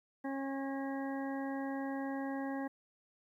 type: harmonic tone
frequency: 272.4 Hz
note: C#4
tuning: 30 cents flat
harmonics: 1 / 2 / 3 / 4 / 6 / 7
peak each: -37 / -44 / -44 / -51 / -50 / -51 dBFS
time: 0.24-2.68 s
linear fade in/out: 10 ms
effects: 12-bit